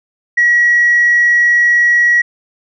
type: tone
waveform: sine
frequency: 1917 Hz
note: A#6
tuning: 48 cents sharp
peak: -6 dBFS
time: 0.37-2.22 s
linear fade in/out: 10 ms
effects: tanh soft clip ceiling -3 dBFS